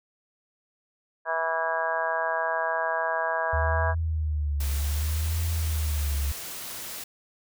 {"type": "harmonic tone", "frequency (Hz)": 163.3, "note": "E3", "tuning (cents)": -16, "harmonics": [3, 4, 5, 6, 7, 8, 9, 10], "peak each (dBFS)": [-38, -29, -36, -30, -35, -40, -39, -30], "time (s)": [1.25, 3.95], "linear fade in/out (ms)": 50}
{"type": "tone with vibrato", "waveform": "sine", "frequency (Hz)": 76.4, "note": "D#2", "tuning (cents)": -31, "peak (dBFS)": -24, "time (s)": [3.53, 6.32], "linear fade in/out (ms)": 5, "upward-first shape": "triangle", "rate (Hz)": 0.65, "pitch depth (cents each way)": 150}
{"type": "noise", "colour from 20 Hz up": "white", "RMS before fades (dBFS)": -37, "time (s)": [4.6, 7.04], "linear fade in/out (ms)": 5}
{"effects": []}